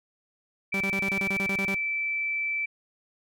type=tone; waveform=sine; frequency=2323 Hz; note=D7; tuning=20 cents flat; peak=-26 dBFS; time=0.72-2.66 s; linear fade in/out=10 ms
type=tone bursts; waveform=sawtooth; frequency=195.4 Hz; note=G3; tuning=5 cents flat; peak=-25 dBFS; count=11; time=0.74-1.744 s; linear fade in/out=0 ms; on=64 ms; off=30 ms
effects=none